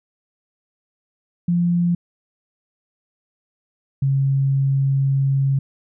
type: tone pair in turn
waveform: sine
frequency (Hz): 173.7 / 136.57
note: F3 / C#3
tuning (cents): -9 / -25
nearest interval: major third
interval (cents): 416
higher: first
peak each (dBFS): -15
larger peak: neither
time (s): 1.48-1.95 / 4.02-5.59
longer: second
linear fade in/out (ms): 5
effects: none